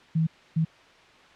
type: tone bursts at uneven times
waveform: sine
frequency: 161 Hz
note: E3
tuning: 41 cents flat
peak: -20 dBFS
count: 2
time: 0.15-0.27 / 0.56-0.65 s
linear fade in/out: 10 ms
effects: white hiss -53 dBFS RMS until 1.35 s + low-pass 3000 Hz 12 dB/octave